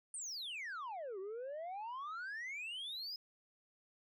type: exponential two-way sweep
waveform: sine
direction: down then up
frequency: 9220 to 370 to 5140 Hz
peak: -39 dBFS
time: 0.14-3.16 s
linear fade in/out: 2 ms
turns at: 1.19 s
effects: tanh soft clip ceiling -41 dBFS